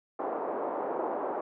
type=band-pass noise; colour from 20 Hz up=pink; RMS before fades=-33 dBFS; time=0.19-1.41 s; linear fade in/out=5 ms; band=350 to 990 Hz; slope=24 dB/octave; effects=none